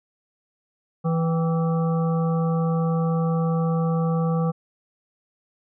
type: harmonic tone with a mistuned harmonic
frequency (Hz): 164.81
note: E3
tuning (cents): 0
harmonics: 1 / 3 / 5 / 7 / 8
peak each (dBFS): -20 / -28 / -33 / -34 / -41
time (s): 1.04-4.52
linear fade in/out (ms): 20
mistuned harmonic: 5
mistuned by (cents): -83
effects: none